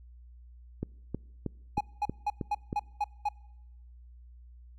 click train, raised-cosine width 3 ms, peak -19 dBFS, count 7, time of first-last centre 0.83-2.729 s, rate 3.16 Hz
triangle tone bursts, 830.6 Hz, G#5, in tune, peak -24 dBFS, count 7, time 1.77-3.289 s, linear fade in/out 5 ms, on 37 ms, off 210 ms
effects noise-tail reverb RT60 1.0 s tail -26 dB re dry + added 60 Hz sine -49 dBFS peak until 4.78 s

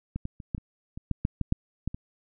clicks, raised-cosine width 5 ms, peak -19 / -20 / -28 / -16 / -26 / -25 / -14 / -12 / -15 / -10 / -16 / -23 dBFS, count 12, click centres 0.16 / 0.254 / 0.402 / 0.548 / 0.58 / 0.975 / 1.113 / 1.251 / 1.413 / 1.524 / 1.876 / 1.945 s, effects none

